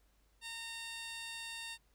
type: tone with band-pass filter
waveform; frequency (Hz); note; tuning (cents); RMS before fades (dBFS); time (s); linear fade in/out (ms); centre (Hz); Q
15% pulse; 917; A#5; -29; -45; 0.41-1.78; 50; 5300; 0.83
effects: added 50 Hz sine -69 dBFS peak until 1.94 s + pink hiss -75 dBFS RMS until 1.94 s